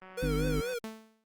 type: click train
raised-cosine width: 0.5 ms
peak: -35 dBFS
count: 135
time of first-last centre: 0.02-0.737 s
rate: 187 Hz
type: tone with vibrato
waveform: square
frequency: 473.6 Hz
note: A#4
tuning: 27 cents sharp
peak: -33 dBFS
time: 0.17-0.79 s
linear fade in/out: 10 ms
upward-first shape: triangle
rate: 4.2 Hz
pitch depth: 140 cents each way
type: harmonic tone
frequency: 50.8 Hz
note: G#1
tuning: 38 cents flat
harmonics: 1 / 3 / 5 / 6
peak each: -32 / -32 / -35 / -37 dBFS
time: 0.22-0.61 s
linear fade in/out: 10 ms
type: tone with exponential decay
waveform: sawtooth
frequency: 220.6 Hz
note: A3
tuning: 5 cents sharp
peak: -31 dBFS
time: 0.84-1.24 s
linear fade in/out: 0 ms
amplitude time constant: 85 ms
effects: Opus 32 kbps